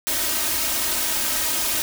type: noise with comb filter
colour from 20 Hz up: white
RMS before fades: -23 dBFS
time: 0.07-1.82 s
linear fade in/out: 0 ms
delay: 3.2 ms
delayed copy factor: +0.9
effects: none